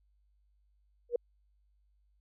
sine tone with exponential growth, 479 Hz, A#4, 47 cents sharp, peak -22 dBFS, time 1.09-1.16 s, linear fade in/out 5 ms, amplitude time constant 15 ms, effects added 50 Hz sine -67 dBFS peak until 2.2 s

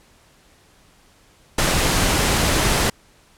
pink noise, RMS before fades -18 dBFS, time 1.58-2.9 s, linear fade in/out 5 ms, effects pink hiss -54 dBFS RMS until 3.37 s + low-pass 11000 Hz 12 dB/octave

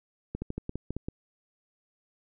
clicks, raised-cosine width 3 ms, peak -20 dBFS, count 9, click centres 0.35 / 0.42 / 0.504 / 0.58 / 0.694 / 0.756 / 0.906 / 0.966 / 1.085 s, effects none

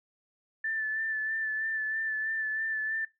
sine tone with vibrato, 1760 Hz, A6, in tune, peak -29 dBFS, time 0.64-3.05 s, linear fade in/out 5 ms, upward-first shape sine, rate 3.1 Hz, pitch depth 25 cents each way, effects noise-tail reverb RT60 0.2 s tail -19 dB re dry

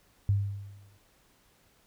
sine tone with exponential decay, 100 Hz, G2, 35 cents sharp, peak -20 dBFS, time 0.29-0.98 s, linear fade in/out 0 ms, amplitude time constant 150 ms, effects pink hiss -65 dBFS RMS until 1.86 s

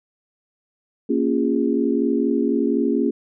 sine chord, Bb minor seventh, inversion none, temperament equal with one note detuned, 233.1 / 277.2 / 349.2 / 410.5 Hz, Bb3 / Db4 / F4 / Ab4, 0 / 0 / 0 / -20 cents, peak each -22 / -21 / -24 / -24 dBFS, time 1.09-3.11 s, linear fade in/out 10 ms, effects none

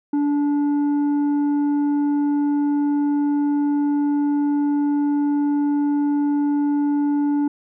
triangle tone with tanh clipping, 289.8 Hz, D4, 23 cents flat, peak -18 dBFS, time 0.13-7.48 s, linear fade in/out 5 ms, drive 10 dB, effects none

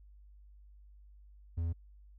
triangle tone, 83.4 Hz, E2, 21 cents sharp, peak -29 dBFS, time 1.57-1.73 s, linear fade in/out 10 ms, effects added 50 Hz sine -54 dBFS peak until 2.18 s

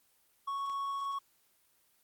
triangle tone, 1108.7 Hz, C#6, in tune, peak -31 dBFS, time 0.47-1.19 s, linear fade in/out 10 ms
clicks, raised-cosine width 0.2 ms, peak -35 / -42 dBFS, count 2, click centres 0.697 / 0.7 s
effects white hiss -70 dBFS RMS until 2.03 s + Opus 24 kbps

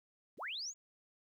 sine linear sweep, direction up, 68.5 to 7040 Hz, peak -39 dBFS, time 0.37-0.74 s, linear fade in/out 50 ms, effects 12-bit

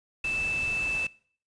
sine tone in noise, 2637 Hz, E7, in tune, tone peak -27 dBFS, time 0.24-1.07 s, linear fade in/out 5 ms, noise pink, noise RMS -40 dBFS, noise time 0.24-1.07 s, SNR +10 dB, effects noise-tail reverb RT60 0.5 s tail -21 dB re dry + resampled to 22050 Hz

